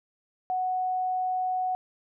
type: tone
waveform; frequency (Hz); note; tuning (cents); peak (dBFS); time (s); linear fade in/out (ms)
sine; 740; F#5; 0; -25; 0.5-1.75; 0
effects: none